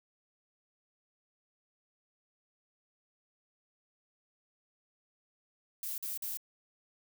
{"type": "noise bursts", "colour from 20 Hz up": "violet", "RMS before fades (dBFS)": -38, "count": 3, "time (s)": [5.83, 6.372], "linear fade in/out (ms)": 2, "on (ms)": 150, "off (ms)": 46, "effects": []}